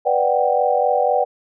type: chord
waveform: sine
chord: G major seventh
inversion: first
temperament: equal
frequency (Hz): 493.9 / 587.3 / 740 / 784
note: B4 / D5 / F#5 / G5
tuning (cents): 0 / 0 / 0 / 0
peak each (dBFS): -20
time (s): 0.05-1.25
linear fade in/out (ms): 20
effects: none